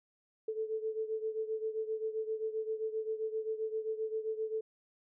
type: beating tone pair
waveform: sine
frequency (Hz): 437 / 444.6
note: A4 / A4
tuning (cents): -12 / +18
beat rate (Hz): 7.6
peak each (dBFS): -35 / -39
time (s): 0.48-4.61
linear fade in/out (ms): 5
effects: none